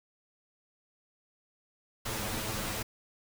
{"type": "noise with comb filter", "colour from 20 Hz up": "pink", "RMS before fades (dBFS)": -35, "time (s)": [2.05, 2.83], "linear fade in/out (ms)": 10, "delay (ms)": 9.2, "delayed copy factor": 0.95, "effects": []}